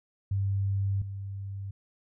sine tone pair in turn, 98.4 / 98.4 Hz, G2 / G2, +7 / +7 cents, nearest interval unison, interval 0 cents, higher neither, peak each -25 / -34 dBFS, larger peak first, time 0.31-1.02 / 1.02-1.71 s, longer first, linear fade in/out 5 ms, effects none

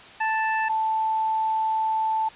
25% pulse / sine tone pair in turn, 880 / 880 Hz, A5 / A5, 0 / 0 cents, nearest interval unison, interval 0 cents, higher neither, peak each -18 / -21 dBFS, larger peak first, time 0.2-0.69 / 0.69-2.29 s, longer second, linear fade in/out 10 ms, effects white hiss -45 dBFS RMS until 2.35 s + resampled to 8000 Hz

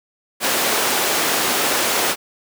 pink high-pass noise, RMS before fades -19 dBFS, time 0.4-2.16 s, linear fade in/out 50 ms, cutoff 380 Hz, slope 12 dB/octave, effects none

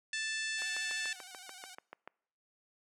harmonic tone, 880 Hz, A5, in tune, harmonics 2 / 3 / 4 / 5 / 6 / 7 / 8 / 9 / 10, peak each -37 / -41 / -43 / -45 / -47 / -48 / -49 / -50 / -51 dBFS, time 0.13-1.13 s, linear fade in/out 2 ms
5% pulse tone with vibrato, 751 Hz, F#5, 26 cents sharp, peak -37 dBFS, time 0.58-1.75 s, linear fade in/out 5 ms, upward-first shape square, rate 13 Hz, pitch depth 51 cents each way
click train, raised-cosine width 0.5 ms, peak -29 dBFS, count 11, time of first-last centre 0.62-2.076 s, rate 6.87 Hz
effects noise-tail reverb RT60 0.7 s tail -26 dB re dry + high-pass 400 Hz 12 dB/octave

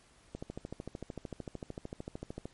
click train, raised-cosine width 2 ms, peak -26 dBFS, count 29, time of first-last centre 0.35-2.455 s, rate 13.3 Hz, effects pink hiss -63 dBFS RMS until 2.53 s + MP3 48 kbps

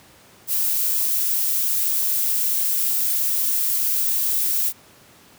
violet noise, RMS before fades -21 dBFS, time 0.47-4.73 s, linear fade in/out 50 ms, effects pink hiss -50 dBFS RMS until 5.38 s + high-pass 100 Hz 12 dB/octave

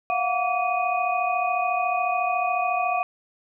sine tone cluster, 692 / 726 / 1148 / 2486 Hz, F5 / F#5 / D6 / D#7, -16 / -33 / -40 / -2 cents, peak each -28 / -24 / -28 / -29 dBFS, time 0.1-3.03 s, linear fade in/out 0 ms, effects none

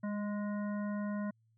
harmonic tone with a mistuned harmonic, 207.7 Hz, G#3, in tune, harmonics 1 / 3 / 5 / 7 / 9, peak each -34 / -44 / -48 / -51 / -53 dBFS, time 0.03-1.31 s, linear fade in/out 10 ms, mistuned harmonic 1, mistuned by -23 cents, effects added 112 Hz sine -68 dBFS peak until 1.57 s

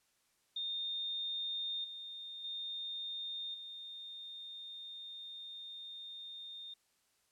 sine tone with level steps, 3647 Hz, A#7, 39 cents flat, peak -36 / -44 / -39 / -45 dBFS, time 0.56-6.74 s, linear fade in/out 5 ms, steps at 1.84 / 2.44 / 3.54 s, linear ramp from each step 5 ms, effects white hiss -75 dBFS RMS until 7.31 s + low-pass 11000 Hz 12 dB/octave

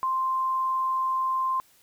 sine tone, 1046.5 Hz, C6, in tune, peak -23 dBFS, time 0.03-1.6 s, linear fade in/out 0 ms, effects white hiss -60 dBFS RMS until 1.82 s

